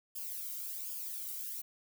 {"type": "noise with flanger", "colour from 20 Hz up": "violet", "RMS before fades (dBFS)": -41, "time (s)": [0.15, 1.62], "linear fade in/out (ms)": 10, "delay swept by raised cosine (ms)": [0.5, 1.18], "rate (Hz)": 1.3, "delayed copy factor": -0.7, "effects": []}